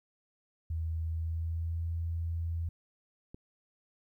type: tone with pitch glide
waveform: sine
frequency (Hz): 81.1 to 83.38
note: E2 to E2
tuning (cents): -28 to +20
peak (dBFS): -31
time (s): 0.7-2.69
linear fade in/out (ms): 5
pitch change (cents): +48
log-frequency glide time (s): 1.05-1.87
type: click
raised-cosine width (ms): 3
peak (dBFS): -33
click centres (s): 3.345
effects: 12-bit